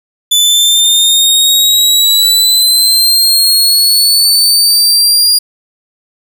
sawtooth exponential sweep, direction up, 3484 to 4832 Hz, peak -3 dBFS, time 0.31-5.39 s, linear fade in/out 10 ms, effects none

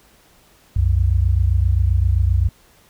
sine tone pair together, 64.07 / 91.7 Hz, C2 / F#2, -36 / -15 cents, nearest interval tritone, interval 621 cents, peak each -16 dBFS, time 0.76-2.49 s, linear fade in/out 5 ms, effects pink hiss -53 dBFS RMS until 2.89 s

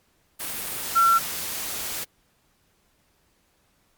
sine tone in noise, 1355 Hz, E6, 47 cents sharp, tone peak -15 dBFS, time 0.95-1.19 s, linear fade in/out 20 ms, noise white, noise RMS -31 dBFS, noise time 0.39-2.05 s, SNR +13 dB, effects pink hiss -66 dBFS RMS until 3.97 s + Opus 48 kbps

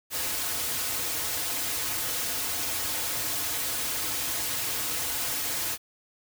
white noise with comb filter, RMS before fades -30 dBFS, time 0.1-5.78 s, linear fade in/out 50 ms, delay 5.1 ms, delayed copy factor -0.95, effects none

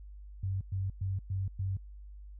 sine tone bursts, 96 Hz, G2, 36 cents flat, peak -30 dBFS, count 5, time 0.43-1.77 s, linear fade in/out 5 ms, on 180 ms, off 110 ms, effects added 50 Hz sine -45 dBFS peak until 2.39 s

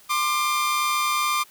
sawtooth tone pair together, 1051.5 / 1194 Hz, C6 / D6, +8 / +28 cents, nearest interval major second, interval 220 cents, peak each -24 / -18 dBFS, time 0.09-1.44 s, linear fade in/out 20 ms, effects white hiss -52 dBFS RMS until 1.5 s

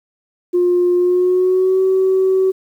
sine tone with pitch glide, 355.2 to 378.5 Hz, F4 to F#4, +29 to +39 cents, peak -10 dBFS, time 0.53-2.52 s, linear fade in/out 20 ms, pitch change +110 cents, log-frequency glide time 0.96-1.81 s, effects tanh soft clip ceiling -7 dBFS + 8-bit

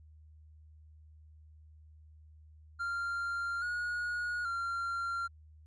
triangle tone with pitch steps, 1390 / 1446 / 1380 Hz, F6 / F#6 / F6, -9 / -40 / -21 cents, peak -31 dBFS, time 2.79-5.28 s, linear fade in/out 20 ms, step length 830 ms, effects added 77 Hz sine -54 dBFS peak until 5.66 s + resampled to 24000 Hz

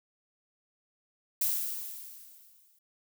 violet noise with exponential decay, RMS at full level -27 dBFS, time 1.41-2.79 s, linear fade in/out 5 ms, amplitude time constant 300 ms, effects none

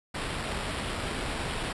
pink noise with sample-and-hold, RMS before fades -33 dBFS, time 0.14-1.73 s, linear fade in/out 10 ms, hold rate 6300 Hz, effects resampled to 24000 Hz

